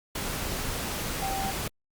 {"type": "tone in noise", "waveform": "sine", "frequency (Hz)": 778, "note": "G5", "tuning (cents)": -13, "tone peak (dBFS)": -30, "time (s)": [1.22, 1.51], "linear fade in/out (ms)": 5, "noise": "pink", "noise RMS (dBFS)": -32, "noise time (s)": [0.15, 1.68], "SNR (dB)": -1, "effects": ["Opus 48 kbps"]}